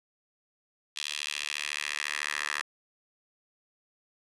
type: tone with high-pass filter sweep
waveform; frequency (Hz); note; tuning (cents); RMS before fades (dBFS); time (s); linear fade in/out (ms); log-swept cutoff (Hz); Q
10% pulse; 74; D2; +14; -34; 0.96-2.62; 5; 3200 to 1600; 2.1
effects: resampled to 24000 Hz + 9-bit